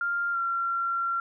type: tone with pitch glide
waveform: sine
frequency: 1396.9 to 1369.7 Hz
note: F6 to F6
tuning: 0 to -34 cents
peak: -25 dBFS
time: 0.01-1.2 s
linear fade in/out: 2 ms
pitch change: -34 cents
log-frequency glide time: 0.32-0.37 s
effects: none